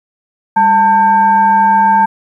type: tone with frequency modulation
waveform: sine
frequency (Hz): 893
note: A5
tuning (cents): +25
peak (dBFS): -6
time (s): 0.56-2.06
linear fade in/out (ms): 10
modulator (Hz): 693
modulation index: 0.46
effects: 8-bit